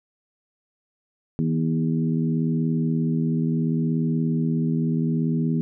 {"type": "harmonic tone with a mistuned harmonic", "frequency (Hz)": 80.7, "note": "E2", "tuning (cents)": -36, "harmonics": [2, 3, 4, 5], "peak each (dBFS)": [-22, -24, -32, -35], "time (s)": [1.39, 5.61], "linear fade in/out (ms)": 0, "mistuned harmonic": 4, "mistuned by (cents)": -21, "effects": []}